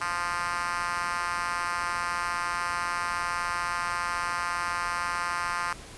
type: tone with high-pass filter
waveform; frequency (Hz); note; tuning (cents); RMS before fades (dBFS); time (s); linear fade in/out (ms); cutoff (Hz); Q
5% pulse; 174.61; F3; 0; -30; 0.01-5.73; 2; 1100; 2.6
effects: pink hiss -45 dBFS RMS until 5.97 s + resampled to 24000 Hz